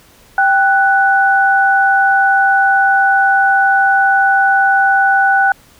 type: tone pair together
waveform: sine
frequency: 784 / 1483.7 Hz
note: G5 / F#6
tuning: 0 / +4 cents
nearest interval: major seventh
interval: 1104 cents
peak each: -11 dBFS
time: 0.38-5.52 s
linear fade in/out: 2 ms
effects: pink hiss -46 dBFS RMS until 5.79 s